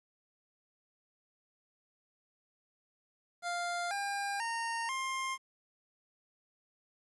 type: tone with pitch steps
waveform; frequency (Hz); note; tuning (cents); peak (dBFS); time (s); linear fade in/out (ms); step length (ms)
25% pulse; 698.5 / 802.4 / 921.7 / 1058.7; F5 / G5 / A#5 / C6; 0 / +40 / -20 / +20; -30; 3.42-5.38; 50; 490
effects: resampled to 24000 Hz + 11-bit